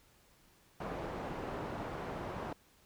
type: low-pass noise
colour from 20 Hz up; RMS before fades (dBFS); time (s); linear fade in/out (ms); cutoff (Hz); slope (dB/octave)
white; -41; 0.8-2.53; 5; 810; 12
effects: pink hiss -66 dBFS RMS until 2.85 s